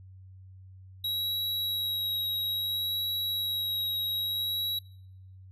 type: tone with vibrato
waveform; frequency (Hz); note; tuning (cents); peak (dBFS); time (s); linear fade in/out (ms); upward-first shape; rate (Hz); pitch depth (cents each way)
square; 3854; B7; -43; -29; 1.04-4.79; 5; sine; 0.6; 12
effects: noise-tail reverb RT60 0.9 s tail -26 dB re dry + added 94 Hz sine -47 dBFS peak until 5.51 s